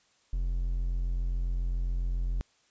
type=tone; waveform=triangle; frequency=43.65 Hz; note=F1; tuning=in tune; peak=-25 dBFS; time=0.33-2.41 s; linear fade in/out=0 ms; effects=white hiss -67 dBFS RMS until 2.7 s + resampled to 16000 Hz